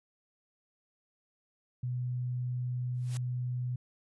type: tone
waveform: sine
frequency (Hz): 124.4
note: B2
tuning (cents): +13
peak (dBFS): -31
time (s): 1.83-3.76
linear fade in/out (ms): 5
type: noise with exponential growth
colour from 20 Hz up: white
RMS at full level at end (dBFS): -41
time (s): 2.94-3.17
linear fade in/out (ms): 0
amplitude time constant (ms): 48
effects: resampled to 24000 Hz